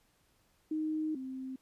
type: tone pair in turn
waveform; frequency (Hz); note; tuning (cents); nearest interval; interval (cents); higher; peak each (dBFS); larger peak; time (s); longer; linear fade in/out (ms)
sine; 311.1 / 261.7; D#4 / C4; 0 / 0; minor third; 300; first; -31 / -38; first; 0.71-1.15 / 1.15-1.56; first; 5
effects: pink hiss -71 dBFS RMS until 1.61 s + resampled to 32000 Hz